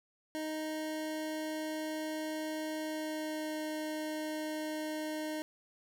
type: tone with pitch glide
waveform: 25% pulse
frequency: 311.2 to 308.9 Hz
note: D#4 to D#4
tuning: 0 to -12 cents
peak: -32 dBFS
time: 0.35-5.42 s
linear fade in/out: 0 ms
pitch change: -12 cents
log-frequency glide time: 2.8-3.58 s
effects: none